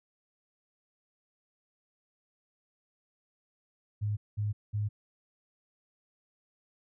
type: tone bursts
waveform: sine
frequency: 104.6 Hz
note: G#2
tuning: 13 cents sharp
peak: -28 dBFS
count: 3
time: 4.01-4.89 s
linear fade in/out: 20 ms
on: 160 ms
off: 200 ms
effects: none